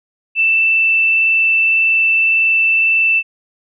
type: tone with frequency modulation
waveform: sine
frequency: 2658 Hz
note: E7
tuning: 14 cents sharp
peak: -10 dBFS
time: 0.35-3.23 s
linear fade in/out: 50 ms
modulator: 21.8 Hz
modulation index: 0.72
effects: none